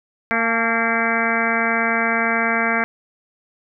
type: harmonic tone with a mistuned harmonic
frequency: 229.2 Hz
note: A#3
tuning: 29 cents flat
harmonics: 1 / 2 / 3 / 4 / 5 / 6 / 7 / 8 / 9 / 10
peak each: -25 / -28 / -25 / -29 / -28 / -26 / -23 / -29 / -24 / -27 dBFS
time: 0.31-2.84 s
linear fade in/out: 0 ms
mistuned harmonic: 4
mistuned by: -53 cents
effects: none